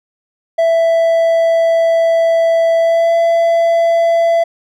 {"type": "tone with pitch glide", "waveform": "triangle", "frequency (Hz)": [662, 670.9], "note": ["E5", "E5"], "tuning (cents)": [7, 30], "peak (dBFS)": -7, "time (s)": [0.58, 4.44], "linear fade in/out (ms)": 10, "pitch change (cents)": 23, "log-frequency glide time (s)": [2.79, 3.15], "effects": []}